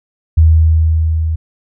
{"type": "tone with level ramp", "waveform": "sine", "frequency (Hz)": 80, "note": "D#2", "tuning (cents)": 49, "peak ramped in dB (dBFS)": [-3, -13], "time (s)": [0.37, 1.36], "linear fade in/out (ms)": 10, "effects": []}